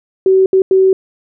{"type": "tone bursts at uneven times", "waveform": "sine", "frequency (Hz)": 380, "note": "F#4", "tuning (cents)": 46, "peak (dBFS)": -6, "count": 3, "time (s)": [[0.26, 0.46], [0.53, 0.62], [0.71, 0.93]], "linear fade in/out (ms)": 2, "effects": []}